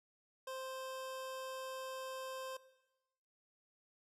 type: tone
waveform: 25% pulse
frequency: 523.3 Hz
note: C5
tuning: in tune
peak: -39 dBFS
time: 0.47-2.57 s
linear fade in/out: 5 ms
effects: noise-tail reverb RT60 1.0 s tail -17 dB re dry + resampled to 32000 Hz